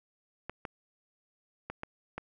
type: clicks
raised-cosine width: 0.5 ms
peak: -22 dBFS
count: 5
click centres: 0.496 / 0.652 / 1.7 / 1.834 / 2.18 s
effects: none